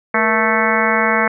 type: harmonic tone with a mistuned harmonic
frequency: 220 Hz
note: A3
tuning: in tune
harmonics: 1 / 2 / 3 / 4 / 5 / 6 / 7 / 8 / 9 / 10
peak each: -22 / -22 / -22 / -22 / -22 / -22 / -22 / -22 / -22 / -22 dBFS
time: 0.14-1.28 s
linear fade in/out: 5 ms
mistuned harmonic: 2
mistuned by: +120 cents
effects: none